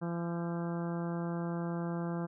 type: harmonic tone with a mistuned harmonic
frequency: 170.3 Hz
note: F3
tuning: 43 cents flat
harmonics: 1 / 2 / 3 / 4 / 5 / 6 / 7 / 8 / 9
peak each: -34 / -40 / -44 / -46 / -48 / -50 / -51 / -52 / -53 dBFS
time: 0.01-2.27 s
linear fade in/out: 20 ms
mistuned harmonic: 9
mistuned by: +46 cents
effects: none